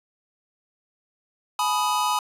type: chord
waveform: square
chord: G# minor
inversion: none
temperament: equal with one note detuned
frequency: 847.6 / 987.8 / 1244.5 Hz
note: G#5 / B5 / D#6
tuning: +35 / 0 / 0 cents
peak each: -27 / -25 / -27 dBFS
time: 1.59-2.19 s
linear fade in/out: 2 ms
effects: resampled to 32000 Hz